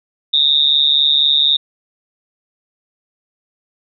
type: tone with amplitude modulation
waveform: sine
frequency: 3685 Hz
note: A#7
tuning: 21 cents flat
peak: -6 dBFS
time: 0.33-1.57 s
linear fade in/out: 10 ms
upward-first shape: sine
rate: 144 Hz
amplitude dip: 95%
effects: none